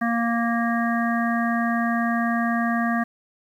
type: harmonic tone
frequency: 233 Hz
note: A#3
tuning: 1 cent flat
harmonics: 1 / 3 / 5 / 7 / 8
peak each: -22 / -27 / -29 / -30 / -31 dBFS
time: 0.01-3.04 s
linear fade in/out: 10 ms
effects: 9-bit